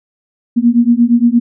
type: beating tone pair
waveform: sine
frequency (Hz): 233.1 / 241.7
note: A#3 / B3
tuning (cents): 0 / -37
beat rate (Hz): 8.6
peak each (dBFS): -10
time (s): 0.56-1.4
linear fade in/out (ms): 20
effects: none